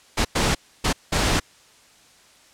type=noise bursts at uneven times; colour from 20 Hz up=pink; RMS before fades=-20 dBFS; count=4; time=0.17-0.25 / 0.35-0.55 / 0.84-0.93 / 1.12-1.4 s; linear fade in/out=10 ms; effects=white hiss -53 dBFS RMS until 2.53 s + low-pass 8000 Hz 12 dB/octave